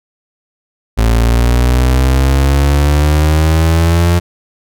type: exponential sweep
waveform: 35% pulse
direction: up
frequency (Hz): 55.6 to 87.5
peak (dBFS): -6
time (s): 0.97-4.2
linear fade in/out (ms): 20
effects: none